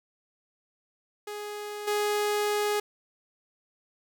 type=tone with level steps; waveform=sawtooth; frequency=416.2 Hz; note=G#4; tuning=4 cents sharp; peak=-31 / -21 dBFS; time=1.27-2.8 s; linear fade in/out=5 ms; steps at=1.87 s; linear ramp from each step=10 ms; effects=none